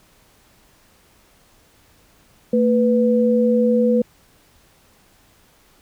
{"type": "tone pair together", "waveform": "sine", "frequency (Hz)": [225.5, 493.9], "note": ["A3", "B4"], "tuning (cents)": [43, 0], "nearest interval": "octave + major second", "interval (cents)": 1357, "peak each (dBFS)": -16, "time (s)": [2.53, 4.02], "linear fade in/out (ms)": 5, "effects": ["pink hiss -55 dBFS RMS until 5.81 s"]}